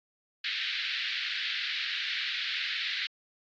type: band-pass noise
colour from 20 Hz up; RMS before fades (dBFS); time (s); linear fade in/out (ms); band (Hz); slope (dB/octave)
white; -33; 0.44-3.07; 5; 1600 to 4200; 48
effects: AAC 64 kbps